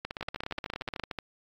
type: two click trains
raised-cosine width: 0.3 ms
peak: -18 / -18 dBFS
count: 14 / 17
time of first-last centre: 0.21-1.187 / 0.05-0.997 s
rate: 13.3 / 16.9 Hz
effects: AAC 48 kbps